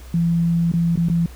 sine tone with dropouts, 168.8 Hz, E3, 41 cents sharp, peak -15 dBFS, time 0.14-1.26 s, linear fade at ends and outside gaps 2 ms, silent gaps 0.717-0.737 / 0.958-0.974 / 1.086-1.098 s, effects added 62 Hz sine -36 dBFS peak until 1.35 s + pink hiss -46 dBFS RMS until 1.35 s

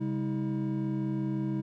triangle tone cluster, 135.5 / 201.1 / 320.4 Hz, C#3 / G3 / E4, -39 / +44 / -49 cents, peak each -31 dBFS, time 0-1.62 s, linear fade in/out 20 ms, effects none

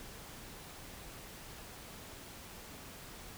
silence, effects pink hiss -50 dBFS RMS until 3.37 s

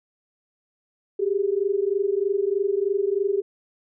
sine tone pair together, 386.8 / 410 Hz, G4 / G#4, -23 / -22 cents, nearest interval minor second, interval 101 cents, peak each -23 dBFS, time 1.19-3.42 s, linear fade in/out 10 ms, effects none

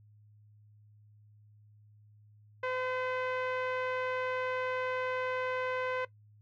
sawtooth tone with low-pass filter, 510 Hz, C5, 44 cents flat, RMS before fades -34 dBFS, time 2.63-6.05 s, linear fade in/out 5 ms, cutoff 2000 Hz, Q 1.8, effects noise-tail reverb RT60 0.1 s tail -18 dB re dry + added 105 Hz sine -57 dBFS peak until 6.41 s

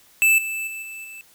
square tone with level steps, 2637 Hz, E7, in tune, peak -14 / -26 / -31 / -34 / -37 dBFS, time 0.22-1.21 s, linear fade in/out 0 ms, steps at 0.38 / 0.67 / 0.82 / 1.04 s, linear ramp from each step 5 ms, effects white hiss -54 dBFS RMS until 1.34 s

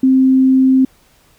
sine tone, 262.3 Hz, C4, 4 cents sharp, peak -7 dBFS, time 0.03-0.85 s, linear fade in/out 5 ms, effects pink hiss -52 dBFS RMS until 1.38 s

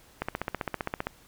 click train, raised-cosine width 0.5 ms, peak -14 dBFS, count 14, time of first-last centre 0.22-1.07 s, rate 15.3 Hz, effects pink hiss -57 dBFS RMS until 1.27 s

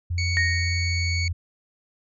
sine tone with pitch glide, 87.1 to 85.46 Hz, F2 to F2, -4 to -37 cents, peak -23 dBFS, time 0.1-1.33 s, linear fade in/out 10 ms, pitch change -33 cents, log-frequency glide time 0.77-1.08 s
25% pulse tone, 2230 Hz, C#7, 10 cents sharp, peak -22 dBFS, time 0.18-1.28 s, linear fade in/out 2 ms
sine tone with exponential decay, 1864.7 Hz, A#6, in tune, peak -18 dBFS, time 0.37-1.16 s, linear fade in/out 0 ms, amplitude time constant 170 ms
effects resampled to 22050 Hz

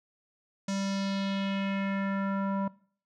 square tone with low-pass filter sweep, 196 Hz, G3, in tune, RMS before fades -31 dBFS, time 0.68-2.68 s, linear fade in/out 5 ms, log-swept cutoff 6600 to 1000 Hz, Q 2.4, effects noise-tail reverb RT60 0.5 s tail -21 dB re dry

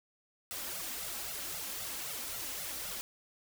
white noise with flanger, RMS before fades -40 dBFS, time 0.51-3.01 s, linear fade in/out 0 ms, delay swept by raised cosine 1.4 to 3.8 ms, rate 3.8 Hz, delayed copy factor +0.85, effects none

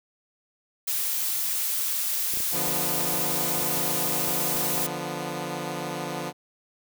blue noise, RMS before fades -27 dBFS, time 0.87-4.87 s, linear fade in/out 10 ms
clicks, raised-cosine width 2 ms, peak -27 dBFS, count 10, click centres 2.338 / 2.372 / 2.404 / 2.678 / 3.14 / 3.581 / 3.618 / 3.777 / 4.283 / 4.551 s
10% pulse chord, B diminished, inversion first, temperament equal, 146.83 / 174.61 / 246.9 Hz, D3 / F3 / B3, 0 / 0 / 0 cents, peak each -26 / -25 / -28 dBFS, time 2.51-6.33 s, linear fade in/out 50 ms
effects none

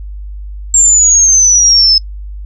sine exponential sweep, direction down, 7459 to 5180 Hz, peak -4 dBFS, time 0.74-1.98 s, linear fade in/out 2 ms, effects noise-tail reverb RT60 0.1 s tail -25 dB re dry + added 50 Hz sine -22 dBFS peak until 2.45 s

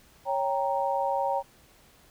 sine chord, G diminished, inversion second, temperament equal with one note detuned, 554.4 / 786.7 / 932.3 Hz, Db5 / G5 / Bb5, 0 / +6 / 0 cents, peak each -29 dBFS, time 0.25-1.43 s, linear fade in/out 50 ms, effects pink hiss -58 dBFS RMS until 2.1 s

